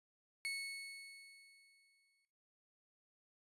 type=tone with exponential decay; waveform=35% pulse; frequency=2204 Hz; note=C#7; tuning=11 cents flat; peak=-36 dBFS; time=0.45-2.25 s; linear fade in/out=0 ms; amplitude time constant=390 ms; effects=noise-tail reverb RT60 0.6 s tail -17 dB re dry + resampled to 32000 Hz